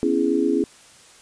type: chord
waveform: sine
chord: C# minor seventh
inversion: third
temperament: just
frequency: 249.5 / 277.2 / 332.6 / 415.8 Hz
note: B3 / C#4 / E4 / G#4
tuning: +18 / 0 / +16 / +2 cents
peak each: -25 / -22 / -22 / -23 dBFS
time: 0.03-0.64 s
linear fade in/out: 0 ms
effects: white hiss -49 dBFS RMS until 1.21 s + resampled to 22050 Hz